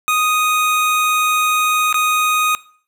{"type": "tone with dropouts", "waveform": "25% pulse", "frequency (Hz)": 1244.5, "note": "D#6", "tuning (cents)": 0, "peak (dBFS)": -10, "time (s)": [0.08, 2.55], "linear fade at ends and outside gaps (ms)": 0, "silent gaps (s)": [1.927, 1.943], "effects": ["noise-tail reverb RT60 0.5 s tail -20 dB re dry"]}